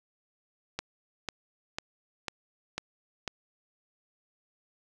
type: click train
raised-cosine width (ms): 0.2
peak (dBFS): -15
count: 6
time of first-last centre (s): 0.79-3.278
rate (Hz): 2.01
effects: none